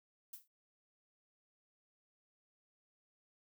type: noise with exponential decay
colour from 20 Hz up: violet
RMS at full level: -44 dBFS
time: 0.33-0.48 s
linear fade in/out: 5 ms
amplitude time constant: 31 ms
effects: none